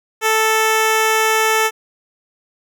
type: tone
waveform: 10% pulse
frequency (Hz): 440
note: A4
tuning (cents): 0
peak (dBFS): -5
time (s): 0.21-1.71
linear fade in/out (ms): 50
effects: none